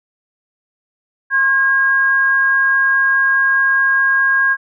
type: tone pair together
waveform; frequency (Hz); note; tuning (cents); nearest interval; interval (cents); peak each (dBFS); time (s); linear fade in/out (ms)
sine; 1068.2 / 1627; C6 / G#6; +36 / -36; perfect fifth; 728; -21 / -11; 1.3-4.57; 50
effects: none